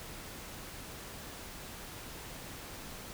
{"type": "silence", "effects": ["pink hiss -46 dBFS RMS until 3.13 s"]}